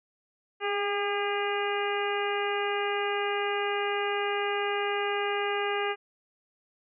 harmonic tone with a mistuned harmonic, 404.9 Hz, G#4, 44 cents flat, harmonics 1 / 2 / 3 / 4 / 5 / 6 / 7, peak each -30 / -33 / -35 / -36 / -37 / -38 / -38 dBFS, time 0.6-5.96 s, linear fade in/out 50 ms, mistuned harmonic 1, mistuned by +21 cents, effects none

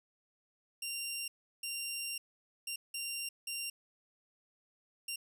15% pulse tone bursts at uneven times, 2772 Hz, F7, 14 cents flat, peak -30 dBFS, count 6, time 0.82-1.28 / 1.63-2.18 / 2.67-2.76 / 2.94-3.29 / 3.47-3.7 / 5.08-5.16 s, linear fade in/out 5 ms, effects none

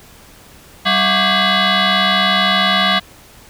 sine tone with frequency modulation, 1108.7 Hz, C#6, in tune, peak -10 dBFS, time 0.85-3 s, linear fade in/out 20 ms, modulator 458 Hz, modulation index 6.3, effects tanh soft clip ceiling -7 dBFS + pink hiss -43 dBFS RMS until 3.49 s

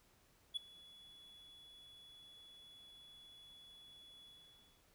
triangle tone with ADSR envelope, 3399 Hz, G#7, 39 cents sharp, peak -33 dBFS, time 0.54-4.84 s, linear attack 25 ms, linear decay 11 ms, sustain -23 dB, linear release 590 ms, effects pink hiss -71 dBFS RMS until 4.94 s

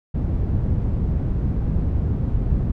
white low-pass noise, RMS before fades -21 dBFS, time 0.14-2.72 s, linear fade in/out 10 ms, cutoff 110 Hz, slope 12 dB/octave, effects none

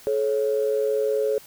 sine tone pair together, 430 / 549.4 Hz, A4 / C#5, -40 / -16 cents, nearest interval major third, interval 424 cents, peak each -21 / -24 dBFS, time 0.07-1.38 s, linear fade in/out 0 ms, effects tanh soft clip ceiling -12 dBFS + white hiss -48 dBFS RMS until 1.46 s

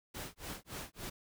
pink noise with tremolo, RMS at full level -42 dBFS, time 0.14-1.1 s, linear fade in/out 10 ms, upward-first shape sine, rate 3.5 Hz, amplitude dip 100%, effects none

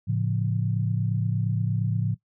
sine chord, A augmented, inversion none, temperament equal with one note detuned, 110 / 138.59 / 172.91 Hz, A2 / C#3 / E#3, 0 / 0 / -17 cents, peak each -25 / -28 / -29 dBFS, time 0.07-2.15 s, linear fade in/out 20 ms, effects noise-tail reverb RT60 0.1 s tail -17 dB re dry

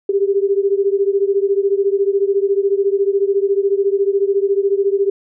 sine beating tone pair, 392 / 406 Hz, G4 / G#4, 0 / -39 cents, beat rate 14 Hz, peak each -15 / -17 dBFS, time 0.09-5.1 s, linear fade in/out 5 ms, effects none

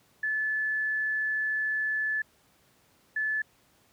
sine tone pair in turn, 1733 / 1733 Hz, A6 / A6, -27 / -27 cents, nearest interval unison, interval 0 cents, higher neither, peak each -26 dBFS, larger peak neither, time 0.23-2.22 / 3.16-3.42 s, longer first, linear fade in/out 5 ms, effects pink hiss -64 dBFS RMS until 3.92 s + high-pass 80 Hz 12 dB/octave

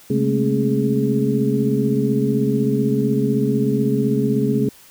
sine tone cluster, 134.5 / 208.8 / 224.7 / 271.8 / 417.3 Hz, C3 / G#3 / A3 / C#4 / G#4, +48 / +10 / +37 / -34 / +8 cents, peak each -22 dBFS, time 0.1-4.69 s, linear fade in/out 5 ms, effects white hiss -47 dBFS RMS until 4.9 s

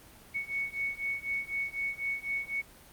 sine beating tone pair, 2217 / 2221 Hz, C#7 / C#7, 0 / +3 cents, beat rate 4 Hz, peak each -35 / -34 dBFS, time 0.34-2.62 s, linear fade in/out 20 ms, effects pink hiss -54 dBFS RMS until 2.92 s + Opus 32 kbps

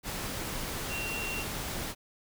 sine tone in noise, 2746 Hz, F7, 30 cents flat, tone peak -35 dBFS, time 0.88-1.45 s, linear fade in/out 50 ms, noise pink, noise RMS -36 dBFS, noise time 0.03-1.95 s, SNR -2 dB, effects none

